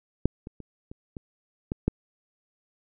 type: clicks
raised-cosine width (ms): 3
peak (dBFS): -7 / -25 / -28 / -27 / -24 / -15 / -9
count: 7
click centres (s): 0.256 / 0.471 / 0.603 / 0.915 / 1.168 / 1.719 / 1.88
effects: none

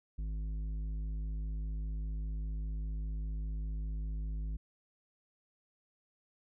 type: tone with tanh clipping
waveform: sine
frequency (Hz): 52.5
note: G#1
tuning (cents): +19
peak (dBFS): -36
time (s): 0.18-4.57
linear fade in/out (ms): 10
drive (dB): 9
effects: none

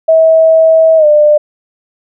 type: tone with pitch glide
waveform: sine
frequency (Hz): 645 to 598.3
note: E5 to D5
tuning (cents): -38 to +32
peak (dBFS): -3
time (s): 0.08-1.38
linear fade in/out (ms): 10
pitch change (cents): -130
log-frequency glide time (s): 0.97-1.06
effects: none

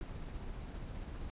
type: noise with tremolo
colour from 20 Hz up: brown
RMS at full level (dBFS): -42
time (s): 0.01-1.3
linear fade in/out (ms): 0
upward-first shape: triangle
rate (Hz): 15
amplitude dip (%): 30
effects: resampled to 8000 Hz

